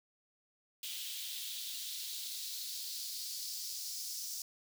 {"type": "noise with high-pass filter sweep", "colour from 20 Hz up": "white", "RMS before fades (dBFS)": -42, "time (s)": [0.83, 4.42], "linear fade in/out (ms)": 2, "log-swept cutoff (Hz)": [3200, 5400], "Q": 3, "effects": []}